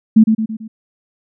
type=tone with echo; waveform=sine; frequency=220 Hz; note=A3; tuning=in tune; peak=-3 dBFS; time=0.16-0.24 s; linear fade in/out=10 ms; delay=110 ms; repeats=4; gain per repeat=-6 dB; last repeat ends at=0.68 s; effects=none